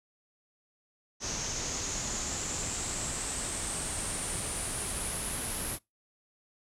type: noise with low-pass filter sweep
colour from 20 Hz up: pink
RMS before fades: -35 dBFS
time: 1.2-5.79 s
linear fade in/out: 50 ms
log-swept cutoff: 6200 to 11000 Hz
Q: 7
effects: noise-tail reverb RT60 0.2 s tail -24 dB re dry